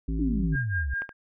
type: harmonic tone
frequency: 54.3 Hz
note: A1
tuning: 22 cents flat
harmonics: 1 / 3 / 5 / 7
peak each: -27 / -33 / -33 / -44 dBFS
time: 0.08-0.56 s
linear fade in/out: 5 ms
type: exponential sweep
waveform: sine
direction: down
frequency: 308.4 to 61 Hz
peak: -26 dBFS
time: 0.19-0.94 s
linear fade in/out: 5 ms
type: tone with tremolo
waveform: sine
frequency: 1613 Hz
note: G6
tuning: 49 cents sharp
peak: -26 dBFS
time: 0.52-1.13 s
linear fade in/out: 50 ms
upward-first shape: sine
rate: 4.9 Hz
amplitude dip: 95%
type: clicks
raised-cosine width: 0.5 ms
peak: -23 dBFS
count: 2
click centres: 1.02 / 1.092 s
effects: none